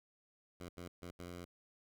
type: tone bursts at uneven times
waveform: 10% pulse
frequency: 88 Hz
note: F2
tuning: 14 cents sharp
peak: -38 dBFS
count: 4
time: 0.6-0.69 / 0.77-0.88 / 1.02-1.11 / 1.19-1.45 s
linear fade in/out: 5 ms
effects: none